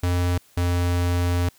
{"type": "tone pair in turn", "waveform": "square", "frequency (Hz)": [88.6, 87.99], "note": ["F2", "F2"], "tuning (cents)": [25, 13], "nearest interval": "unison", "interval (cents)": 12, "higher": "first", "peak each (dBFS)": -20, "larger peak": "neither", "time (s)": [[0.03, 0.38], [0.57, 1.49]], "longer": "second", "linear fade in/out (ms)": 5, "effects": ["white hiss -56 dBFS RMS until 1.58 s"]}